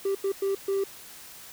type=tone bursts at uneven times; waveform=triangle; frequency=392 Hz; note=G4; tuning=in tune; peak=-21 dBFS; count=4; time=0.05-0.15 / 0.24-0.32 / 0.42-0.55 / 0.68-0.84 s; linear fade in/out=5 ms; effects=tanh soft clip ceiling -17 dBFS + white hiss -46 dBFS RMS until 1.52 s